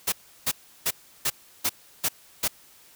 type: noise bursts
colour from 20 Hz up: white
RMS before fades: -24 dBFS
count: 7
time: 0.07-2.481 s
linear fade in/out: 10 ms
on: 53 ms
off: 340 ms
effects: white hiss -54 dBFS RMS until 2.95 s